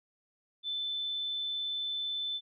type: tone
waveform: sine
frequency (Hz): 3522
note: A7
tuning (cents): +1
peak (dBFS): -32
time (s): 0.63-2.41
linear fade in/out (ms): 50
effects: none